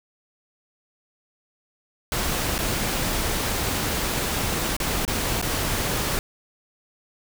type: noise with dropouts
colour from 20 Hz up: pink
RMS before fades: -25 dBFS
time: 2.12-6.19 s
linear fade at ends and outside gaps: 1 ms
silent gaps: 2.581-2.588 / 4.766-4.801 / 5.051-5.078 / 5.415-5.425 s
effects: none